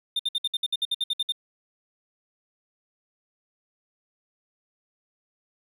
triangle tone bursts, 3617 Hz, A7, 47 cents sharp, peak -21 dBFS, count 13, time 0.16-1.322 s, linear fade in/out 5 ms, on 34 ms, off 60 ms, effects none

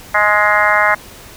harmonic tone with a mistuned harmonic, 209.4 Hz, G#3, 15 cents sharp, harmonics 3 / 4 / 5 / 6 / 7 / 8 / 9 / 10, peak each -18 / -18 / -18 / -18 / -18 / -18 / -18 / -18 dBFS, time 0.14-0.95 s, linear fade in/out 10 ms, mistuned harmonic 7, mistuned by -21 cents, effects pink hiss -37 dBFS RMS until 1.36 s

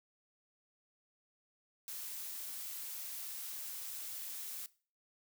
blue noise, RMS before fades -44 dBFS, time 1.88-4.66 s, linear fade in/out 0 ms, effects noise-tail reverb RT60 0.4 s tail -20 dB re dry

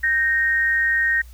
sine tone pair together, 1564 / 1859.9 Hz, G6 / A#6, -4 / -4 cents, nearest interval minor third, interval 300 cents, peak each -24 / -17 dBFS, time 0.03-1.22 s, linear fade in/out 10 ms, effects added 60 Hz sine -39 dBFS peak until 1.33 s + white hiss -54 dBFS RMS until 1.33 s

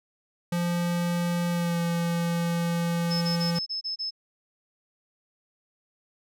square tone with pitch glide, 173.4 to 170.22 Hz, F3 to F3, -12 to -44 cents, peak -25 dBFS, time 0.52-3.59 s, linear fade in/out 5 ms, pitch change -32 cents, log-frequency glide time 1.5-1.79 s
sine tone bursts, 5220 Hz, E8, 18 cents flat, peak -28 dBFS, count 7, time 3.1-4.108 s, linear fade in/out 20 ms, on 120 ms, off 28 ms
effects none

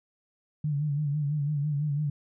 sine tone with vibrato, 146.83 Hz, D3, in tune, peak -25 dBFS, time 0.64-2.1 s, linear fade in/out 5 ms, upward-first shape sine, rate 6 Hz, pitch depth 69 cents each way, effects none

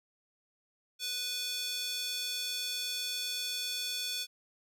square tone with high-pass filter, 493.9 Hz, B4, in tune, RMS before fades -36 dBFS, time 0.99-4.27 s, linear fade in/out 50 ms, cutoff 3700 Hz, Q 2.3, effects none

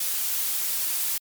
blue noise, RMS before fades -26 dBFS, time 0-1.18 s, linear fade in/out 5 ms, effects MP3 96 kbps

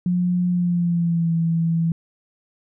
sine tone with pitch glide, 178.4 to 165.49 Hz, F3 to E3, +37 to +7 cents, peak -17 dBFS, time 0.06-1.92 s, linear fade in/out 2 ms, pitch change -130 cents, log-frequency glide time 0.49-1.33 s, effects none

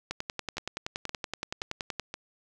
two click trains, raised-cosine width 0.2 ms, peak -19 / -15 dBFS, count 4 / 21, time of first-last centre 0.57-2.141 / 0.11-1.997 s, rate 1.91 / 10.6 Hz, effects none

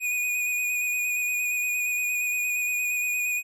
square tone with vibrato, 2470 Hz, D#7, 13 cents flat, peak -25 dBFS, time 0-3.43 s, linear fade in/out 50 ms, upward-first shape square, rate 8.6 Hz, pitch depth 15 cents each way, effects none

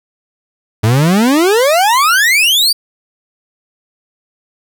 40% pulse exponential sweep, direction up, 103.1 to 4801 Hz, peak -7 dBFS, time 0.83-2.73 s, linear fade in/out 10 ms, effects 8-bit

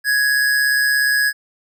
square tone with amplitude modulation, 1670 Hz, G#6, 9 cents sharp, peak -13 dBFS, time 0.04-1.33 s, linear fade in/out 50 ms, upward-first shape sine, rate 137 Hz, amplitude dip 40%, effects none

